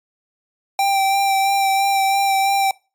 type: tone with vibrato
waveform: square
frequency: 784 Hz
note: G5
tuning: in tune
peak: -15 dBFS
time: 0.79-2.71 s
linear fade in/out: 2 ms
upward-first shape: sine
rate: 3 Hz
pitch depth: 18 cents each way
effects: noise-tail reverb RT60 0.3 s tail -23 dB re dry + MP3 96 kbps